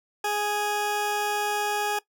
20% pulse tone pair together, 415.3 / 830.6 Hz, G#4 / G#5, 0 / 0 cents, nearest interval octave, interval 1200 cents, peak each -24 dBFS, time 0.24-1.99 s, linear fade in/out 5 ms, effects noise-tail reverb RT60 0.1 s tail -19 dB re dry

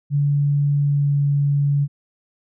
sine tone with pitch glide, 143.6 to 142.61 Hz, D3 to C#3, -39 to +49 cents, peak -15 dBFS, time 0.1-1.88 s, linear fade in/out 50 ms, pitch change -12 cents, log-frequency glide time 0.79-1.18 s, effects none

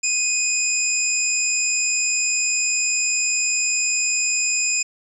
sine tone cluster, 2505 / 5040 / 7270 Hz, D#7 / D#8 / A#8, +11 / +21 / -44 cents, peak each -24 / -27 / -20 dBFS, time 0.03-4.83 s, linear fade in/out 10 ms, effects 9-bit

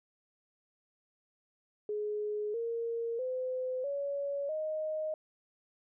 sine tone with pitch steps, 420 / 463.3 / 511.1 / 563.9 / 622.1 Hz, G#4 / A#4 / C5 / C#5 / D#5, +19 / -11 / -41 / +30 / 0 cents, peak -32 dBFS, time 1.89-5.14 s, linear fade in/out 2 ms, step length 650 ms, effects none

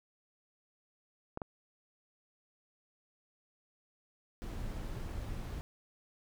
clicks, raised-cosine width 1 ms, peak -24 dBFS, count 2, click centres 1.374 / 1.418 s
brown noise, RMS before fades -40 dBFS, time 4.42-5.61 s, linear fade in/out 0 ms
effects none

